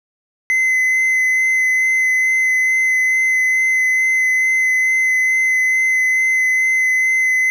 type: tone with vibrato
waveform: triangle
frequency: 2044 Hz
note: C7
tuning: 41 cents flat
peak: -11 dBFS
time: 0.5-7.5 s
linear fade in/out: 0 ms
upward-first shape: sine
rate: 2.3 Hz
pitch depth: 10 cents each way
effects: none